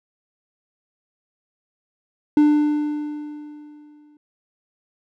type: tone with exponential decay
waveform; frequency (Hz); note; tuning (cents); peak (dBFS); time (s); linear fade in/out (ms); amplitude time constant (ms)
triangle; 297.8; D4; +24; -8; 2.37-4.17; 2; 390
effects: none